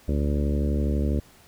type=harmonic tone with a mistuned harmonic; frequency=72.2 Hz; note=D2; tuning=29 cents flat; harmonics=1 / 2 / 3 / 4 / 5 / 6 / 7 / 8; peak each=-23 / -31 / -29 / -32 / -35 / -37 / -38 / -39 dBFS; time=0.08-1.2 s; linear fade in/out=5 ms; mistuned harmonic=1; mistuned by=-19 cents; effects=pink hiss -54 dBFS RMS until 1.47 s